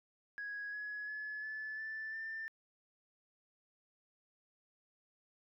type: tone with pitch steps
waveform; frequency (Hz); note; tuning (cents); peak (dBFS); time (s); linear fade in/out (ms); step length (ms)
sine; 1661.2 / 1685.4 / 1709.9 / 1734.7 / 1760 / 1785.6; G#6 / G#6 / A6 / A6 / A6 / A6; 0 / +25 / -50 / -25 / 0 / +25; -39; 0.38-2.48; 0; 350
effects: tanh soft clip ceiling -36 dBFS